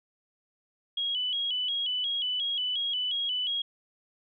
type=tone with vibrato; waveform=sine; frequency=3136 Hz; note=G7; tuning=in tune; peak=-27 dBFS; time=0.97-3.62 s; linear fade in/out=5 ms; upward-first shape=square; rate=2.8 Hz; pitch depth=83 cents each way; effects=none